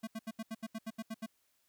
square tone bursts, 222.5 Hz, A3, 20 cents sharp, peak -38 dBFS, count 11, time 0.03-1.263 s, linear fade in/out 10 ms, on 43 ms, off 76 ms, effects white hiss -75 dBFS RMS until 1.68 s

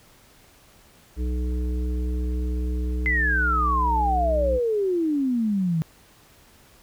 harmonic tone, 61.74 Hz, B1, in tune, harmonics 1 / 3 / 5 / 7, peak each -23 / -37 / -35 / -39 dBFS, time 1.16-4.6 s, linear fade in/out 50 ms
sine exponential sweep, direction down, 2072 to 155.56 Hz, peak -20 dBFS, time 3.06-5.82 s, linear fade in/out 0 ms
effects pink hiss -54 dBFS RMS until 6.82 s

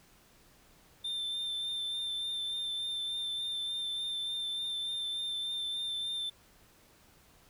triangle tone with vibrato, 3574 Hz, A7, 26 cents sharp, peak -32 dBFS, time 1.04-6.3 s, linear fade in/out 10 ms, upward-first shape sine, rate 3.4 Hz, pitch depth 18 cents each way, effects pink hiss -62 dBFS RMS until 7.49 s

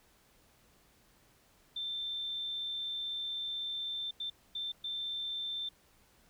sine tone bursts at uneven times, 3562 Hz, A7, 21 cents sharp, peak -35 dBFS, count 4, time 1.76-4.11 / 4.2-4.3 / 4.55-4.72 / 4.84-5.69 s, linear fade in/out 5 ms, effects pink hiss -66 dBFS RMS until 6.29 s

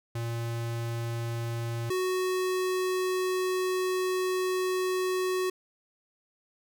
square tone pair in turn, 116.54 / 370 Hz, A#2 / F#4, 0 / 0 cents, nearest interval octave + minor sixth, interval 2000 cents, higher second, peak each -31 / -27 dBFS, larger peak second, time 0.15-1.9 / 1.9-5.5 s, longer second, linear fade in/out 5 ms, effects none

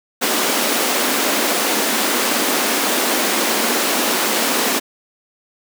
pink high-pass noise, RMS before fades -18 dBFS, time 0.21-4.8 s, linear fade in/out 20 ms, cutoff 220 Hz, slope 48 dB/octave, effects none

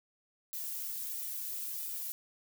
violet noise with flanger, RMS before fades -39 dBFS, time 0.53-2.12 s, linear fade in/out 0 ms, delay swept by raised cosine 1.8 to 2.62 ms, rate 1.5 Hz, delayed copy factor -1, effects none

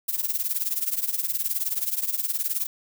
violet noise with tremolo, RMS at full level -23 dBFS, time 0.08-2.67 s, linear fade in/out 10 ms, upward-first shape triangle, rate 19 Hz, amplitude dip 90%, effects none

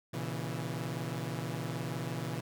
sawtooth chord, A# diminished, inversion none, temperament equal with one note detuned, 119.54 / 138.59 / 164.81 Hz, A#2 / C#3 / E3, +44 / 0 / 0 cents, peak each -35 / -36 / -35 dBFS, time 0.13-2.41 s, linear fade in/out 10 ms, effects none

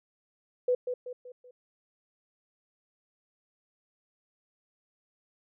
sine tone with echo, 497.1 Hz, B4, 11 cents sharp, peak -22 dBFS, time 0.68-0.75 s, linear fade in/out 5 ms, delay 190 ms, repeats 4, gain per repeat -7 dB, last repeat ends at 1.51 s, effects none

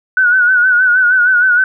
sine tone with vibrato, 1480 Hz, F#6, in tune, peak -7 dBFS, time 0.17-1.64 s, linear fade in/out 2 ms, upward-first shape sine, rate 6.4 Hz, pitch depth 63 cents each way, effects none

